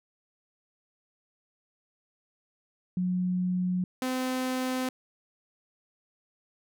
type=tone pair in turn; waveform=sine / sawtooth; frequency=181.6 / 256.8 Hz; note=F#3 / C4; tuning=-32 / -32 cents; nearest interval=tritone; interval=600 cents; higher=second; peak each=-25 / -24 dBFS; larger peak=second; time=2.97-3.84 / 4.02-4.89 s; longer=neither; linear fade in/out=2 ms; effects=none